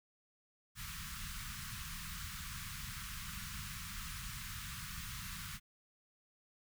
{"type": "band-stop noise", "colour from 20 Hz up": "pink", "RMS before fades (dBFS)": -45, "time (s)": [0.75, 5.6], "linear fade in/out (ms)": 50, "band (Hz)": [200, 1100], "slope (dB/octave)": 48, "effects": []}